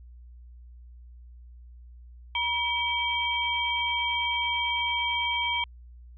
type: tone cluster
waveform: sine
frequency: 957 / 2287 / 3178 Hz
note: A#5 / D7 / G7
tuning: +45 / -47 / +23 cents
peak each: -30 / -29 / -29 dBFS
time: 2.35-5.64 s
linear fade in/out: 2 ms
effects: added 60 Hz sine -45 dBFS peak until 6.17 s